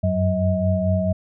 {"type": "tone cluster", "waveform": "sine", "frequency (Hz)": [91.5, 96, 186.2, 636], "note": ["F#2", "G2", "F#3", "D#5"], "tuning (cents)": [-19, -36, 11, 38], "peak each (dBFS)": [-23, -24, -22, -23], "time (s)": [0.03, 1.13], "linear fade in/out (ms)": 10, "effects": []}